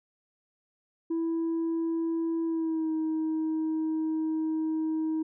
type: tone with pitch glide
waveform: sine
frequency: 329.6 to 316.5 Hz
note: E4 to D#4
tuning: 0 to +30 cents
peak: -24 dBFS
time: 1.1-5.23 s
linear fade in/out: 10 ms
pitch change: -70 cents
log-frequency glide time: 2.45-2.92 s
effects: tanh soft clip ceiling -25 dBFS